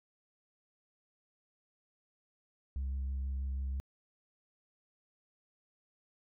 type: tone with vibrato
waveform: sine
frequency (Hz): 67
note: C2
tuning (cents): +42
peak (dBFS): -31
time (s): 2.76-3.8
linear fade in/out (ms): 0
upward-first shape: square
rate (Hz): 6.2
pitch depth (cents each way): 11
effects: tanh soft clip ceiling -32 dBFS